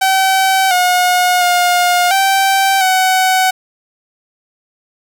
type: tone with pitch steps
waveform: sawtooth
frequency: 766 / 722 / 712 / 777 / 750 Hz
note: G5 / F#5 / F5 / G5 / F#5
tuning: -40 / -43 / +33 / -16 / +23 cents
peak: -6 dBFS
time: 0.01-3.51 s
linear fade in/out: 10 ms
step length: 700 ms
effects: none